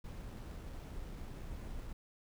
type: noise with sample-and-hold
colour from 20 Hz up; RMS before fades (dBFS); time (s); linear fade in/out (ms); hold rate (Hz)
brown; -45; 0.04-1.93; 5; 8820
effects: none